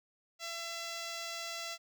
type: tone with notch filter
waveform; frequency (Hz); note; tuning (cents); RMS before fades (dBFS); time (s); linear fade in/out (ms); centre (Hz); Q
5% pulse; 673; E5; +36; -41; 0.39-1.78; 50; 9200; 1.6
effects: none